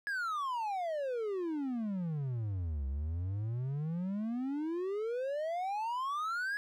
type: exponential two-way sweep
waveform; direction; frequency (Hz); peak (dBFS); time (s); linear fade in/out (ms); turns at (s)
triangle; down then up; 1693 to 65.9 to 1693; -31; 0.07-6.57; 0; 2.87
effects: none